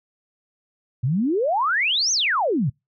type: exponential two-way sweep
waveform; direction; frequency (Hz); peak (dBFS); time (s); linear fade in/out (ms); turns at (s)
sine; up then down; 115.3 to 6500 to 115.3; -18; 1.03-2.7; 10; 2.12
effects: noise-tail reverb RT60 0.2 s tail -26 dB re dry